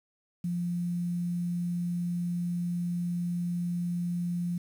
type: tone with quantisation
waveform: sine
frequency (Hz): 174.6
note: F3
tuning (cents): 0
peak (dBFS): -28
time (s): 0.44-4.58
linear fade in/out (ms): 5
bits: 9
effects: none